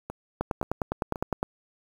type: two click trains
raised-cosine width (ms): 1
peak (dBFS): -12 / -20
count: 11 / 3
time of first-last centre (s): 0.41-1.429 / 0.1-1.158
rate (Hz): 9.81 / 1.89
effects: 7-bit